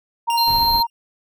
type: tone with tremolo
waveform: sine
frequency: 932.3 Hz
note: A#5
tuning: in tune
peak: -15 dBFS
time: 0.27-0.87 s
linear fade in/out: 20 ms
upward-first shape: sine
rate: 15 Hz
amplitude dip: 35%
type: tone with exponential decay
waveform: sawtooth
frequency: 2794 Hz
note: F7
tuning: in tune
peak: -20 dBFS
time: 0.3-0.9 s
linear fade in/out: 1 ms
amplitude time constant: 130 ms
type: tone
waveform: square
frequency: 4169 Hz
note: C8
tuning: 7 cents flat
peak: -18 dBFS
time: 0.37-0.83 s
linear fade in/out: 10 ms
type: noise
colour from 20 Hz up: brown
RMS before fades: -29 dBFS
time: 0.47-0.81 s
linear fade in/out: 5 ms
effects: none